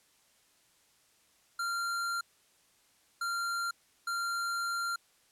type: tone bursts at uneven times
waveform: square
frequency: 1384 Hz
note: F6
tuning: 16 cents flat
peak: -32 dBFS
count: 3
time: 1.59-2.21 / 3.21-3.71 / 4.07-4.96 s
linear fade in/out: 5 ms
effects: white hiss -67 dBFS RMS until 5.31 s + low-pass 11000 Hz 12 dB/octave